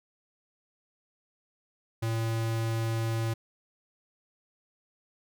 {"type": "tone", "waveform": "square", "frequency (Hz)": 113.4, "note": "A#2", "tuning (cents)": -47, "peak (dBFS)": -28, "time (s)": [2.02, 3.34], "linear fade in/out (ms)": 10, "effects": []}